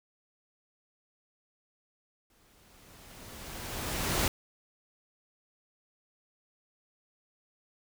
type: noise with exponential growth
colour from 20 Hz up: pink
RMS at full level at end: -27 dBFS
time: 2.3-4.28 s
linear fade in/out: 2 ms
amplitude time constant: 430 ms
effects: none